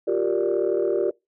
sine chord, G minor seventh, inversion third, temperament equal with one note detuned, 353.7 / 392 / 466.2 / 587.3 Hz, F4 / G4 / Bb4 / D5, +22 / 0 / 0 / 0 cents, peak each -24 / -23 / -25 / -26 dBFS, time 0.07-1.11 s, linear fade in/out 10 ms, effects noise-tail reverb RT60 0.2 s tail -23 dB re dry + tanh soft clip ceiling -13 dBFS

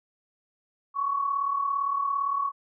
sine tone pair together, 1085.4 / 1123 Hz, C#6 / C#6, -37 / +22 cents, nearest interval minor second, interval 59 cents, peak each -32 / -25 dBFS, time 0.94-2.52 s, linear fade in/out 50 ms, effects none

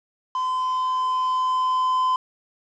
triangle tone with level ramp, 1023 Hz, C6, 39 cents flat, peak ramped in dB -20 to -16 dBFS, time 0.35-2.16 s, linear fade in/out 2 ms, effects resampled to 16000 Hz + 8-bit

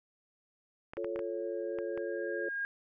clicks, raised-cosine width 0.5 ms, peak -28 dBFS, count 7, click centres 0.935 / 0.97 / 1.045 / 1.16 / 1.192 / 1.787 / 1.976 s
sine chord, F augmented, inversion none, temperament equal, 349.2 / 440 / 554.4 Hz, F4 / A4 / C#5, 0 / 0 / 0 cents, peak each -38 dBFS, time 0.97-2.49 s, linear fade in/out 5 ms
sine tone with exponential growth, 1624 Hz, G#6, 39 cents flat, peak -31 dBFS, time 1.17-2.65 s, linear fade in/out 0 ms, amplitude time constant 320 ms
effects none

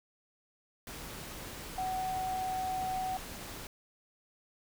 sine tone in noise, 749 Hz, F#5, 21 cents sharp, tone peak -32 dBFS, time 1.78-3.17 s, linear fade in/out 2 ms, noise pink, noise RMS -44 dBFS, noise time 0.87-3.67 s, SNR +9 dB, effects none

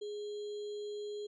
sine tone with sample-and-hold, 415.7 Hz, G#4, 2 cents sharp, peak -38 dBFS, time 0.01-1.27 s, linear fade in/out 10 ms, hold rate 3675 Hz, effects resampled to 16000 Hz

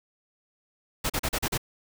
pink noise bursts, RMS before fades -27 dBFS, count 6, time 1.04-1.578 s, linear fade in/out 10 ms, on 58 ms, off 38 ms, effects none

